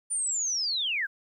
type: linear sweep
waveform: sine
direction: down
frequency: 9320 to 1480 Hz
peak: -26 dBFS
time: 0.1-1.07 s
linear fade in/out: 20 ms
effects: 11-bit